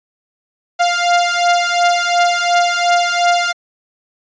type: beating tone pair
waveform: sawtooth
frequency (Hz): 698.5 / 701.3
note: F5 / F5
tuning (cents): 0 / +7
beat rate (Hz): 2.8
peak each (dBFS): -11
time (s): 0.79-3.53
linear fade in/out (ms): 20
effects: resampled to 16000 Hz